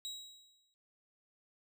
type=tone with exponential decay; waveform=35% pulse; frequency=3840 Hz; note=B7; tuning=49 cents flat; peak=-36 dBFS; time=0.05-0.74 s; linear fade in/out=0 ms; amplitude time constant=150 ms; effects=none